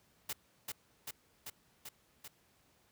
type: noise with echo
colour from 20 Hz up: white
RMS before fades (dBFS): -39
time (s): 0.29-0.33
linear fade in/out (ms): 5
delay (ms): 390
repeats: 5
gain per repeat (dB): -2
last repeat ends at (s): 2.28
effects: pink hiss -70 dBFS RMS until 2.91 s + high-pass 60 Hz 12 dB/octave